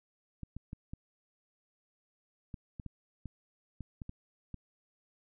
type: clicks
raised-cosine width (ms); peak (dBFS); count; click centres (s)
5; -29; 12; 0.433 / 0.566 / 0.731 / 0.935 / 2.542 / 2.798 / 2.863 / 3.257 / 3.807 / 4.018 / 4.094 / 4.543
effects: none